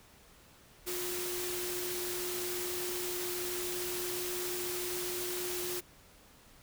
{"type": "tone in noise", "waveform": "sine", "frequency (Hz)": 358, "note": "F4", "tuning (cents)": 43, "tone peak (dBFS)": -38, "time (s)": [0.86, 5.81], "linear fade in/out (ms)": 20, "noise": "white", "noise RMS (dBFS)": -38, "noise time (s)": [0.86, 5.81], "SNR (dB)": -3, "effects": ["pink hiss -59 dBFS RMS until 6.62 s"]}